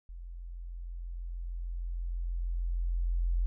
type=tone with level ramp; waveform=sine; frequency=43.18 Hz; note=F1; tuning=19 cents flat; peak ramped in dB=-41 to -25 dBFS; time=0.09-3.46 s; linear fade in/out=0 ms; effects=none